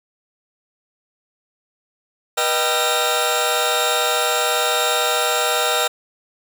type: tone cluster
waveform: sawtooth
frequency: 484 / 619 / 782 / 1361 / 3713 Hz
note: B4 / D#5 / G5 / F6 / A#7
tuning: -35 / -9 / -4 / -45 / -8 cents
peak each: -20 dBFS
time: 2.37-5.88 s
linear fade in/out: 10 ms
effects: none